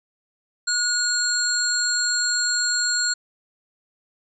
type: tone cluster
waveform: sine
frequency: 1448 / 4268 / 7380 Hz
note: F#6 / C8 / A#8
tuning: -38 / +34 / -18 cents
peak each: -24 dBFS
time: 0.67-3.14 s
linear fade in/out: 10 ms
effects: none